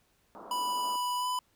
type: band-pass noise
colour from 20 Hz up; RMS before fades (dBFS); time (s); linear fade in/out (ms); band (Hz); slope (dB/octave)
white; -47; 0.35-0.96; 0; 200 to 1200; 48
type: tone with pitch glide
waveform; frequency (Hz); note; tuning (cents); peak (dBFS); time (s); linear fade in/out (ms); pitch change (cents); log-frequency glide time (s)
square; 987.8 to 998.7; B5 to B5; 0 to +19; -30; 0.51-1.39; 2; +19; 1.17-1.27
effects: pink hiss -70 dBFS RMS until 1.55 s